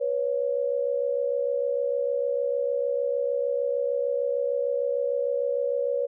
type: tone pair together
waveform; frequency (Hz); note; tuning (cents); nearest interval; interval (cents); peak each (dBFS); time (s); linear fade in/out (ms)
sine; 489 / 555.6; B4 / C#5; -17 / +4; major second; 221; -26 / -26; 0-6.07; 20
effects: none